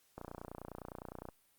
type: click train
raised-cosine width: 1 ms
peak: -30 dBFS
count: 34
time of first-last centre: 0.18-1.287 s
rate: 29.8 Hz
effects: white hiss -71 dBFS RMS until 1.58 s + Opus 48 kbps